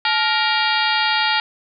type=harmonic tone with a mistuned harmonic; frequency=468.7 Hz; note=A#4; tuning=9 cents sharp; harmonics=2 / 3 / 4 / 5 / 6 / 7 / 8 / 9 / 10; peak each=-21 / -23 / -24 / -25 / -26 / -26 / -27 / -28 / -28 dBFS; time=0.05-1.4 s; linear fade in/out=2 ms; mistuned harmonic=2; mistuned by=-140 cents; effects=none